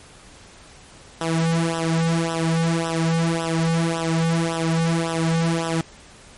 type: tone with flanger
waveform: sawtooth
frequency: 164.81 Hz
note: E3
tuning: in tune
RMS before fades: -21 dBFS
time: 1.21-5.81 s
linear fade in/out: 2 ms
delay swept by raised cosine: 0.44 to 3.04 ms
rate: 1.8 Hz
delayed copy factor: -1
effects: pink hiss -46 dBFS RMS until 6.37 s + MP3 48 kbps

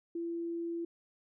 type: tone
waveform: sine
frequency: 337.7 Hz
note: E4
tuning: 42 cents sharp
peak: -34 dBFS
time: 0.15-0.85 s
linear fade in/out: 5 ms
effects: none

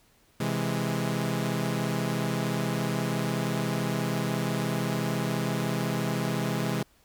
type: chord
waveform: sawtooth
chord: C augmented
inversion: none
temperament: equal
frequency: 130.81 / 164.81 / 207.7 Hz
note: C3 / E3 / G#3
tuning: 0 / 0 / 0 cents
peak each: -27 dBFS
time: 0.4-6.83 s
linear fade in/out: 5 ms
effects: pink hiss -63 dBFS RMS until 7.04 s

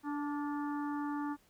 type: harmonic tone with a mistuned harmonic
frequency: 291.8 Hz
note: D4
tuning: 11 cents flat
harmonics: 1 / 3 / 4 / 5 / 6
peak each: -35 / -42 / -45 / -50 / -53 dBFS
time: 0.03-1.37 s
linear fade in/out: 50 ms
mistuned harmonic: 5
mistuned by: -32 cents
effects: pink hiss -68 dBFS RMS until 1.49 s

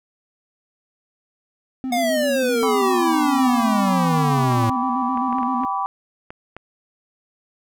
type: tone with vibrato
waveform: triangle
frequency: 251.6 Hz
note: B3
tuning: 32 cents sharp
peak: -21 dBFS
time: 1.84-5.65 s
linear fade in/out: 0 ms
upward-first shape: square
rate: 7.7 Hz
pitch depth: 61 cents each way
type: exponential sweep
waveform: square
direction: down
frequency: 727 to 110 Hz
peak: -19 dBFS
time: 1.92-4.7 s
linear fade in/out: 5 ms
type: chord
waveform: sine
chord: G major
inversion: none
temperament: equal with one note detuned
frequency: 784 / 987.8 / 1152.5 Hz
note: G5 / B5 / D6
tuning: 0 / 0 / -33 cents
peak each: -25 dBFS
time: 2.63-5.86 s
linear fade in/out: 0 ms
type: clicks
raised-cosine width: 0.5 ms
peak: -20 dBFS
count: 11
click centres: 3.603 / 4.176 / 4.522 / 4.639 / 5.174 / 5.327 / 5.385 / 5.431 / 5.636 / 6.305 / 6.566 s
effects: none

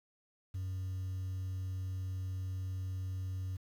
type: tone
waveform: sine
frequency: 93.6 Hz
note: F#2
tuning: 20 cents sharp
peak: -33 dBFS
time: 0.54-3.57 s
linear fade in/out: 10 ms
effects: tanh soft clip ceiling -35 dBFS + 10-bit

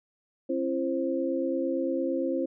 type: tone cluster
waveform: sine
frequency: 268.1 / 336.9 / 527 Hz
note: C4 / E4 / C5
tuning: +42 / +38 / +12 cents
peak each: -30 dBFS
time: 0.49-2.46 s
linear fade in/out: 10 ms
effects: none

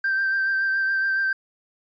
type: tone with vibrato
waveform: triangle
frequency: 1568 Hz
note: G6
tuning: in tune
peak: -17 dBFS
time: 0.04-1.33 s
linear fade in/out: 5 ms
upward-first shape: triangle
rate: 7.1 Hz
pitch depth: 25 cents each way
effects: tanh soft clip ceiling -16 dBFS + resampled to 16000 Hz

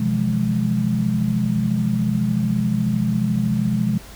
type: tone cluster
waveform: sine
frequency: 126.8 / 163.5 / 177.4 / 209.4 Hz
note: B2 / E3 / F3 / G#3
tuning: +46 / -14 / +27 / +15 cents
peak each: -23 / -27 / -24 / -20 dBFS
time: 0-3.98 s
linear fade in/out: 5 ms
effects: added 50 Hz sine -42 dBFS peak until 4.15 s + pink hiss -42 dBFS RMS until 4.15 s

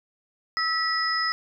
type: tone cluster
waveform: sine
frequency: 1300 / 1941 / 5080 Hz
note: E6 / B6 / D#8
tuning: -24 / -31 / +35 cents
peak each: -27 dBFS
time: 0.57-1.32 s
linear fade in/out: 0 ms
effects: none

